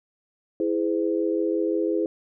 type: chord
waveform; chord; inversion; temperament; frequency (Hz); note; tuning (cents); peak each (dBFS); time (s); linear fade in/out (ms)
sine; E augmented; none; equal with one note detuned; 329.6 / 415.3 / 509.8; E4 / G#4 / B#4; 0 / 0 / -45; -24 / -26 / -28; 0.6-2.06; 2
effects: none